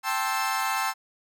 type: chord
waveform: 30% pulse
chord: A minor seventh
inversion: third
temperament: equal with one note detuned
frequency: 784 / 880 / 1054.4 / 1318.5 Hz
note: G5 / A5 / C6 / E6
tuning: 0 / 0 / +13 / 0 cents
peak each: -28 dBFS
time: 0.03-0.94 s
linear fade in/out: 50 ms
effects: none